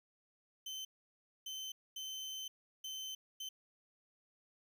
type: tone bursts at uneven times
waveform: 30% pulse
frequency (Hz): 3076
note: G7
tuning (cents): -33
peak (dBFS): -39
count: 5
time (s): 0.66-0.85 / 1.46-1.72 / 1.96-2.48 / 2.84-3.15 / 3.4-3.49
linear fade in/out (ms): 5
effects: none